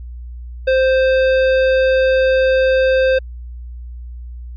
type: tone with tanh clipping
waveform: sine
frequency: 523 Hz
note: C5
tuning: 1 cent flat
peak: -13 dBFS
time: 0.67-3.19 s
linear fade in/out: 10 ms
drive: 16 dB
effects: added 60 Hz sine -28 dBFS peak until 4.56 s + resampled to 11025 Hz